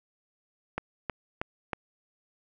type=click train; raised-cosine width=0.5 ms; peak=-15 dBFS; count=4; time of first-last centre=0.78-1.732 s; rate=3.15 Hz; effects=none